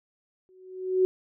sine tone with exponential growth, 372.2 Hz, F#4, 10 cents sharp, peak -16 dBFS, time 0.49-1.05 s, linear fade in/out 0 ms, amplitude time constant 120 ms, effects none

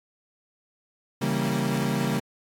35% pulse chord, C# diminished seventh, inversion none, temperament equal, 138.59 / 164.81 / 196 / 233.1 Hz, C#3 / E3 / G3 / Bb3, 0 / 0 / 0 / 0 cents, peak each -27 / -30 / -27 / -27 dBFS, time 1.21-2.2 s, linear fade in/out 10 ms, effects AAC 64 kbps

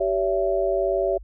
sine tone cluster, 387.5 / 565 / 666 Hz, G4 / C#5 / E5, -20 / +33 / +18 cents, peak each -24 dBFS, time 0-1.18 s, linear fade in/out 10 ms, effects added 50 Hz sine -39 dBFS peak until 1.23 s

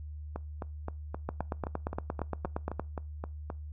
two click trains, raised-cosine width 1 ms, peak -22 / -18 dBFS, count 13 / 14, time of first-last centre 0.36-3.501 / 1.29-2.796 s, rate 3.82 / 8.63 Hz, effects noise-tail reverb RT60 0.3 s tail -23 dB re dry + added 75 Hz sine -39 dBFS peak until 3.72 s

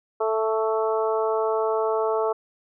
harmonic tone with a mistuned harmonic, 220 Hz, A3, in tune, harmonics 2 / 3 / 4 / 5 / 6, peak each -23 / -27 / -29 / -31 / -33 dBFS, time 0.2-2.33 s, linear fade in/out 10 ms, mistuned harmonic 5, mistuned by +20 cents, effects none

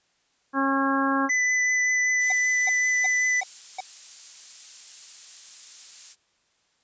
harmonic tone, 272.3 Hz, C#4, 31 cents flat, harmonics 1 / 2 / 3 / 4 / 5 / 6, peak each -24 / -32 / -31 / -26 / -31 / -29 dBFS, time 0.53-1.3 s, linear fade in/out 50 ms
square tone with vibrato, 2000 Hz, B6, 21 cents sharp, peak -21 dBFS, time 1.29-3.41 s, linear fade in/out 10 ms, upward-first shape triangle, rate 5.2 Hz, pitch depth 10 cents each way
violet noise, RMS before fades -35 dBFS, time 2.18-6.16 s, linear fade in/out 50 ms
square tone bursts, 755 Hz, F#5, 35 cents sharp, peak -29 dBFS, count 5, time 2.3-3.805 s, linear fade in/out 2 ms, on 21 ms, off 350 ms
effects white hiss -68 dBFS RMS until 6.83 s + resampled to 16000 Hz

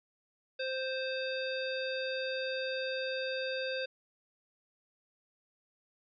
harmonic tone, 523.3 Hz, C5, in tune, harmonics 1 / 3 / 5 / 7 / 9, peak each -35 / -40 / -42 / -43 / -45 dBFS, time 0.59-3.86 s, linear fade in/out 10 ms, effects none

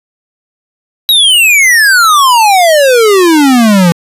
square exponential sweep, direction down, 3903 to 165.7 Hz, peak -4 dBFS, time 1.09-3.92 s, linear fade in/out 0 ms, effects resampled to 32000 Hz

